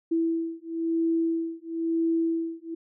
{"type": "beating tone pair", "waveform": "sine", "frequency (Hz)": [329.2, 330.2], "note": ["E4", "E4"], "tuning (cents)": [-2, 3], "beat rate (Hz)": 1, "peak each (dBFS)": -27, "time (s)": [0.11, 2.75], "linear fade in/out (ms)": 10, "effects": []}